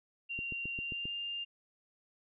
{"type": "tone with pitch glide", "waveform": "sine", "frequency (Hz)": [2766, 2801], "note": ["F7", "F7"], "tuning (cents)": [-17, 4], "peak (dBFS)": -36, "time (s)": [0.29, 1.45], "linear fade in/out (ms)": 20, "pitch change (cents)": 21, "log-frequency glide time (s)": [0.76, 1.12]}
{"type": "click train", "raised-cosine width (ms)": 3, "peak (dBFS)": -31, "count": 6, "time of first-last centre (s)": [0.39, 1.055], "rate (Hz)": 7.52}
{"effects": []}